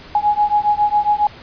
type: beating tone pair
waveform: sine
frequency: 830.6 / 837.9 Hz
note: G#5 / G#5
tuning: 0 / +15 cents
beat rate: 7.3 Hz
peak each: -16 dBFS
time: 0.15-1.27 s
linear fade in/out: 2 ms
effects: pink hiss -39 dBFS RMS until 1.42 s + resampled to 11025 Hz